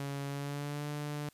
sawtooth tone with pitch glide, 140.3 to 147.45 Hz, C#3 to D3, +21 to +7 cents, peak -32 dBFS, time 0-1.29 s, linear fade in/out 2 ms, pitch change +86 cents, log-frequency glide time 0.27-0.88 s, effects white hiss -66 dBFS RMS until 1.33 s + resampled to 32000 Hz

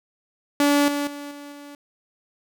sawtooth tone with level steps, 287.8 Hz, D4, 35 cents flat, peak -12 / -19 / -29 / -33 / -35 dBFS, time 0.6-1.75 s, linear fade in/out 2 ms, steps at 0.88 / 1.07 / 1.31 / 1.52 s, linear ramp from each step 2 ms, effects none

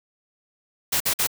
white noise bursts, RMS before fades -22 dBFS, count 3, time 0.92-1.272 s, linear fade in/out 10 ms, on 84 ms, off 50 ms, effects none

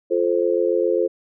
sine chord, F major, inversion none, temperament just, 349.2 / 436.5 / 523.8 Hz, F4 / A4 / C5, 0 / -14 / +2 cents, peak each -21 dBFS, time 0.1-1.08 s, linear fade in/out 20 ms, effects none

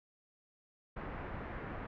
pink low-pass noise, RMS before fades -43 dBFS, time 0.96-1.87 s, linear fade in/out 10 ms, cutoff 2000 Hz, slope 24 dB/octave, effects none

